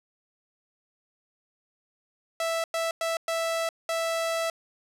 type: tone bursts at uneven times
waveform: sawtooth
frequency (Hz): 659.3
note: E5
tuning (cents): 0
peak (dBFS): -22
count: 5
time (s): 2.4-2.64 / 2.74-2.91 / 3.01-3.17 / 3.28-3.69 / 3.89-4.5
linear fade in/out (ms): 2
effects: low-pass 12000 Hz 12 dB/octave